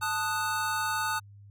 square chord, D# diminished, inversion second, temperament equal, 880 / 1244.5 / 1480 Hz, A5 / D#6 / F#6, 0 / 0 / 0 cents, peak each -33 dBFS, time 0.01-1.2 s, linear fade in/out 20 ms, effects added 101 Hz sine -48 dBFS peak until 1.5 s

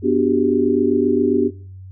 sine chord, G major seventh, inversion first, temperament equal with one note detuned, 246.9 / 293.7 / 370 / 397.7 Hz, B3 / D4 / F#4 / G4, 0 / 0 / 0 / +25 cents, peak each -19 dBFS, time 0.02-1.51 s, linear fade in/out 50 ms, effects noise-tail reverb RT60 0.5 s tail -22 dB re dry + added 94 Hz sine -34 dBFS peak until 1.91 s

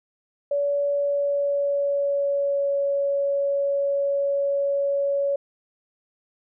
sine tone with pitch glide, 570 to 560.9 Hz, C#5 to C#5, +48 to +20 cents, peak -20 dBFS, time 0.51-5.36 s, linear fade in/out 5 ms, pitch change -28 cents, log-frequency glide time 0.92-2.74 s, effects none

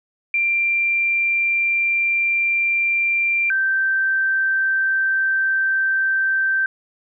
sine tone pair in turn, 2370 / 1559.1 Hz, D7 / G6, +15 / -10 cents, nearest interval perfect fifth, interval 725 cents, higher first, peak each -16 dBFS, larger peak neither, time 0.34-3.5 / 3.5-6.66 s, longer neither, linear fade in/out 2 ms, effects none

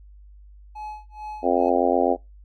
triangle tone with tremolo, 850 Hz, G#5, 40 cents sharp, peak -29 dBFS, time 0.75-1.7 s, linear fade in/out 10 ms, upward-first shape sine, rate 2.3 Hz, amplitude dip 100%
harmonic tone, 87.8 Hz, F2, 10 cents sharp, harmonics 3 / 4 / 5 / 6 / 7 / 8 / 9, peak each -25 / -25 / -25 / -25 / -25 / -25 / -25 dBFS, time 1.42-2.17 s, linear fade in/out 50 ms
effects noise-tail reverb RT60 0.2 s tail -22 dB re dry + added 50 Hz sine -44 dBFS peak until 2.44 s

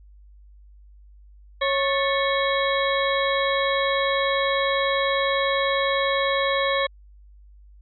harmonic tone with a mistuned harmonic, 550 Hz, C#5, 14 cents flat, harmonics 1 / 2 / 3 / 4 / 6 / 7, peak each -23 / -26 / -28 / -29 / -31 / -31 dBFS, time 1.61-6.87 s, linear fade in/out 10 ms, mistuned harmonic 3, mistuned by +110 cents, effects added 50 Hz sine -46 dBFS peak until 7.81 s

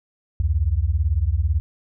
sine beating tone pair, 68 / 86 Hz, C#2 / F2, -33 / -26 cents, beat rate 18 Hz, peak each -20 dBFS, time 0.4-1.6 s, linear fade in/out 0 ms, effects none

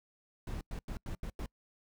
brown noise bursts at uneven times, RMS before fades -39 dBFS, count 6, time 0.47-0.61 / 0.71-0.79 / 0.88-0.97 / 1.06-1.15 / 1.23-1.3 / 1.39-1.46 s, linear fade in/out 2 ms, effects noise-tail reverb RT60 0.1 s tail -26 dB re dry

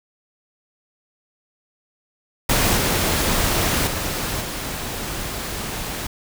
pink noise with level steps, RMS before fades -18 / -20 / -25 / -28 dBFS, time 2.49-6.07 s, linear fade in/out 5 ms, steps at 2.77 / 3.87 / 4.41 s, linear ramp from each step 2 ms, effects none

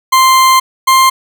40% pulse tone pair in turn, 1046.5 / 1053.2 Hz, C6 / C6, 0 / +11 cents, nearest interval unison, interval 11 cents, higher second, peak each -4 dBFS, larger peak neither, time 0.12-0.6 / 0.87-1.1 s, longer first, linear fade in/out 10 ms, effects none

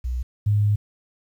sine tone pair in turn, 61.8 / 103.93 Hz, B1 / G#2, +2 / +2 cents, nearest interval major sixth, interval 900 cents, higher second, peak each -23 / -16 dBFS, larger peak second, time 0.04-0.23 / 0.46-0.76 s, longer second, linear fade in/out 10 ms, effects 9-bit

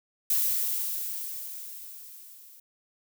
violet noise with level ramp, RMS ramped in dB -24 to -52 dBFS, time 0.3-2.6 s, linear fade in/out 5 ms, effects none

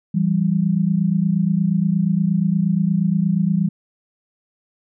sine tone pair together, 167.13 / 195.6 Hz, E3 / G3, +24 / -4 cents, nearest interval minor third, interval 272 cents, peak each -18 dBFS, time 0.14-3.69 s, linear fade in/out 10 ms, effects none

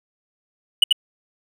triangle tone with echo, 2942 Hz, F#7, 11 cents flat, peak -7 dBFS, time 0.82-0.84 s, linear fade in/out 5 ms, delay 87 ms, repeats 1, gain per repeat -2 dB, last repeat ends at 0.927 s, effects none

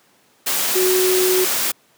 sine tone in noise, 370 Hz, F#4, in tune, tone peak -15 dBFS, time 0.75-1.45 s, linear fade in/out 10 ms, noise white, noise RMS -20 dBFS, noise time 0.46-1.72 s, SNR +2 dB, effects pink hiss -56 dBFS RMS until 1.97 s + high-pass 200 Hz 12 dB/octave

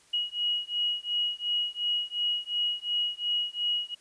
sine beating tone pair, 2900 / 2902.8 Hz, F#7 / F#7, -35 / -34 cents, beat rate 2.8 Hz, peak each -30 dBFS, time 0.13-3.95 s, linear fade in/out 10 ms, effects white hiss -60 dBFS RMS until 4 s + resampled to 22050 Hz

